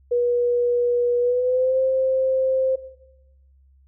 sine tone with pitch glide, 483.9 to 524.7 Hz, B4 to C5, -35 to +5 cents, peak -17 dBFS, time 0.11-2.76 s, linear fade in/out 10 ms, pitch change +140 cents, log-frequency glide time 1.19-1.79 s, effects noise-tail reverb RT60 1.0 s tail -17 dB re dry + added 67 Hz sine -52 dBFS peak until 3.87 s

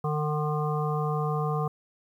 harmonic tone with a mistuned harmonic, 151.1 Hz, D3, 50 cents sharp, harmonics 1 / 3 / 5 / 7 / 8, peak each -27 / -32 / -34 / -35 / -36 dBFS, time 0.04-1.68 s, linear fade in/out 5 ms, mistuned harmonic 5, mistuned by -15 cents, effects 10-bit

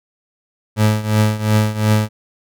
30% pulse tone with tremolo, 107.3 Hz, A2, 43 cents flat, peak -7 dBFS, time 0.76-2.09 s, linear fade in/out 50 ms, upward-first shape triangle, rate 2.8 Hz, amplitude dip 85%, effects none

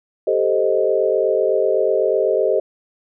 sine chord, A half-diminished seventh, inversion third, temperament equal, 392 / 440 / 523.3 / 622.3 Hz, G4 / A4 / C5 / Eb5, 0 / 0 / 0 / 0 cents, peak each -20 dBFS, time 0.27-2.6 s, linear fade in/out 5 ms, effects none

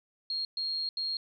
sine tone bursts at uneven times, 4252 Hz, C8, 27 cents sharp, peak -30 dBFS, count 3, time 0.3-0.45 / 0.57-0.89 / 0.97-1.17 s, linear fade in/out 2 ms, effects none

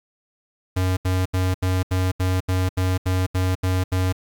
square tone bursts, 92.5 Hz, F#2, in tune, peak -19 dBFS, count 12, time 0.76-4.127 s, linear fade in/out 10 ms, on 210 ms, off 77 ms, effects 8-bit

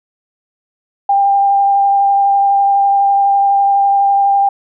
sine tone with vibrato, 796 Hz, G5, 26 cents sharp, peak -8 dBFS, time 1.09-4.49 s, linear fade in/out 5 ms, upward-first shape sine, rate 12 Hz, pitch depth 11 cents each way, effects none

